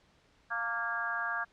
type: harmonic tone with a mistuned harmonic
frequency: 233.1 Hz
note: A#3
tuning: in tune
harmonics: 3 / 4 / 5 / 6 / 7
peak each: -41 / -42 / -38 / -38 / -34 dBFS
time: 0.5-1.45 s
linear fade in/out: 20 ms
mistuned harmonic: 4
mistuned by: -35 cents
effects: pink hiss -66 dBFS RMS until 1.52 s + low-pass 5000 Hz 12 dB/octave